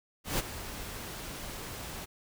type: noise with ADSR envelope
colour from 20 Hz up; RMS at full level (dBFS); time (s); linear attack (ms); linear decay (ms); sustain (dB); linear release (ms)
pink; -29; 0.24-2.06; 150; 22; -12; 22
effects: none